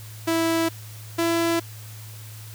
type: tone pair in turn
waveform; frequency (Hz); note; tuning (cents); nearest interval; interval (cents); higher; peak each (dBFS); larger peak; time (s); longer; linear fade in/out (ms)
sawtooth; 329 / 334.8; E4 / E4; -3 / +27; unison; 30; second; -16; neither; 0.27-0.69 / 1.18-1.6; neither; 10
effects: added 108 Hz sine -38 dBFS peak until 2.54 s + white hiss -45 dBFS RMS until 2.54 s